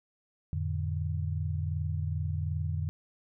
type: tone cluster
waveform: sine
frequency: 87.8 / 110.4 / 149.2 Hz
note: F2 / A2 / D3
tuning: +10 / +6 / +28 cents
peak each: -31 / -38 / -34 dBFS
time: 0.53-2.89 s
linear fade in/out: 0 ms
effects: none